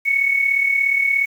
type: tone with amplitude modulation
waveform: sine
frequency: 2217 Hz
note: C#7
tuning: in tune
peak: -12 dBFS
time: 0.05-1.26 s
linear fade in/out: 20 ms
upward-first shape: sine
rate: 37 Hz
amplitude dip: 60%
effects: 7-bit